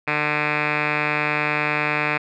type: tone with low-pass filter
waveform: 5% pulse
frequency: 150 Hz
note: D3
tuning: 37 cents sharp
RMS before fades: -22 dBFS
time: 0.07-2.18 s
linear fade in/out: 10 ms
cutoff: 2500 Hz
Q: 7.6
effects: none